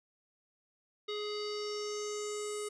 square tone with low-pass filter sweep, 418.5 Hz, G#4, 13 cents sharp, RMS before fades -38 dBFS, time 1.08-2.69 s, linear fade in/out 10 ms, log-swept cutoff 3900 to 8900 Hz, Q 5.3, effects none

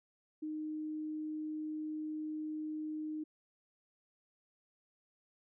sine tone, 308.4 Hz, D#4, 15 cents flat, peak -37 dBFS, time 0.42-3.24 s, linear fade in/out 10 ms, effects none

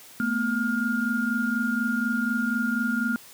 sine tone cluster, 220.8 / 244.9 / 1414 Hz, A3 / B3 / F6, +6 / -14 / +21 cents, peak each -27 dBFS, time 0.2-3.16 s, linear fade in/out 0 ms, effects white hiss -48 dBFS RMS until 3.33 s + high-pass 100 Hz 12 dB/octave

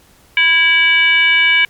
sine tone with frequency modulation, 2296 Hz, D7, 40 cents flat, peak -8 dBFS, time 0.37-1.65 s, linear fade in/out 2 ms, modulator 649 Hz, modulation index 0.95, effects pink hiss -49 dBFS RMS until 1.69 s + MP3 96 kbps

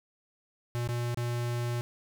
square tone with dropouts, 120 Hz, B2, 49 cents flat, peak -30 dBFS, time 0.75-1.81 s, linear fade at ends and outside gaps 0 ms, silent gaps 0.875-0.889 / 1.145-1.173 s, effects none

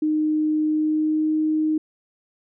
sine tone with pitch glide, 307.7 to 310.6 Hz, D#4 to D#4, -19 to -3 cents, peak -18 dBFS, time 0.02-1.78 s, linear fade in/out 5 ms, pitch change +16 cents, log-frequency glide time 0.67-1.32 s, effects none

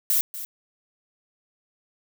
violet noise with echo, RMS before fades -21 dBFS, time 0.1-0.21 s, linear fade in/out 0 ms, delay 240 ms, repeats 1, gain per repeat -13 dB, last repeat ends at 0.45 s, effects none

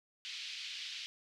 pink band-pass noise, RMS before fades -44 dBFS, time 0.25-1.06 s, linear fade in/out 0 ms, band 2600 to 4700 Hz, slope 24 dB/octave, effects none

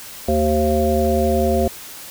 harmonic tone with a mistuned harmonic, 75.9 Hz, D#2, 42 cents flat, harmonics 1 / 3 / 5 / 7 / 9, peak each -21 / -21 / -21 / -21 / -21 dBFS, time 0.28-1.68 s, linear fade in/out 5 ms, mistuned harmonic 5, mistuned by +20 cents, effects white hiss -36 dBFS RMS until 2.1 s

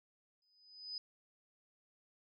sine tone with exponential growth, 4999 Hz, D#8, 7 cents sharp, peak -38 dBFS, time 0.42-0.98 s, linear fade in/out 2 ms, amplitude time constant 120 ms, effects none

